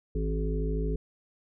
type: harmonic tone with a mistuned harmonic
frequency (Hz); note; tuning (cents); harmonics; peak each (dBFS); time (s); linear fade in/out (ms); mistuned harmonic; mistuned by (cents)
53.2; G#1; +42; 1 / 3 / 5 / 7 / 8; -28 / -34 / -38 / -40 / -35; 0.15-0.96; 5; 3; +17
effects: none